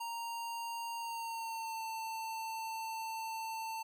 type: tone with pitch glide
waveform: square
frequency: 930 to 894.2 Hz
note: A#5 to A5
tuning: -4 to +28 cents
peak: -39 dBFS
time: 0-3.83 s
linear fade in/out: 10 ms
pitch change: -68 cents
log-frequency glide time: 0.96-1.84 s
effects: none